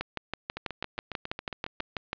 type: two click trains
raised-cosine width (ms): 0.3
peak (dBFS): -19 / -15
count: 10 / 14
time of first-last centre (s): 0.57-1.801 / 0.01-2.131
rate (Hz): 7.31 / 6.13
effects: resampled to 11025 Hz + 9-bit